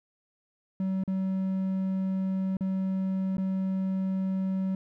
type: tone with dropouts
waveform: triangle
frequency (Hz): 190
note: F#3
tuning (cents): +46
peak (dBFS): -24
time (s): 0.8-4.75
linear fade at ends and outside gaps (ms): 2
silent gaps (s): 1.037-1.077 / 2.569-2.608 / 3.37-3.381
effects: none